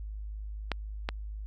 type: clicks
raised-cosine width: 0.3 ms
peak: -13 / -14 dBFS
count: 2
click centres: 0.717 / 1.089 s
effects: added 52 Hz sine -36 dBFS peak until 1.46 s